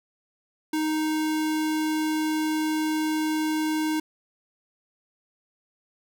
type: tone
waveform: square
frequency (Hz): 311.1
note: D#4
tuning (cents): 0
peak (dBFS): -24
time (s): 0.73-4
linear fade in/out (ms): 5
effects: none